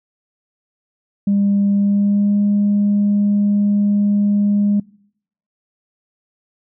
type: tone with pitch glide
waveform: sine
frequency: 200.7 to 204.4 Hz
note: G3 to G#3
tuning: +41 to -27 cents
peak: -11 dBFS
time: 1.27-4.8 s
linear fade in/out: 5 ms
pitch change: +32 cents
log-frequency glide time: 1.72-2.37 s
effects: noise-tail reverb RT60 0.7 s tail -25 dB re dry + tanh soft clip ceiling -9 dBFS